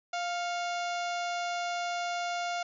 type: harmonic tone with a mistuned harmonic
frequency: 698.5 Hz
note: F5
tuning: in tune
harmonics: 1 / 2 / 3 / 4 / 5 / 6 / 7 / 8 / 9 / 10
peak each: -32 / -38 / -42 / -44 / -46 / -48 / -49 / -50 / -51 / -52 dBFS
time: 0.13-2.63 s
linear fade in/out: 5 ms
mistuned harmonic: 3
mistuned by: +72 cents
effects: none